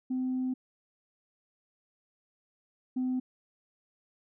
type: tone pair in turn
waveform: sine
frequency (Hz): 256.7 / 255.2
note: C4 / C4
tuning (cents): -33 / -43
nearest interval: unison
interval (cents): 10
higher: first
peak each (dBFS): -27 / -26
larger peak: second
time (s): 0.1-0.54 / 2.96-3.2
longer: first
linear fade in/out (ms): 10
effects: tanh soft clip ceiling -25 dBFS